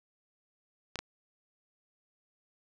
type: clicks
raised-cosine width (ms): 0.2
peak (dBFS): -18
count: 2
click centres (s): 0.957 / 0.99
effects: none